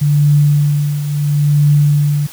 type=tone with tremolo; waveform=sine; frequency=146.4 Hz; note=D3; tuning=5 cents flat; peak=-6 dBFS; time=0.01-2.27 s; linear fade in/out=10 ms; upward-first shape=triangle; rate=0.73 Hz; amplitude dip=70%; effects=white hiss -35 dBFS RMS until 2.32 s